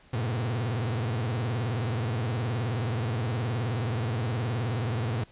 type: tone with vibrato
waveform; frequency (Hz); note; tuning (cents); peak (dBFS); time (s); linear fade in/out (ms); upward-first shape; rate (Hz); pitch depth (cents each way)
40% pulse; 115.6; A#2; -14; -26; 0.13-5.24; 5; triangle; 19; 270
effects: pink hiss -57 dBFS RMS until 5.31 s + resampled to 8000 Hz